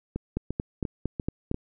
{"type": "two click trains", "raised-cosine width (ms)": 3, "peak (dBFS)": [-17, -14], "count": [5, 6], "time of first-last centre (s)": [[0.16, 1.544], [0.37, 1.514]], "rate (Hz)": [2.89, 4.37], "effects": []}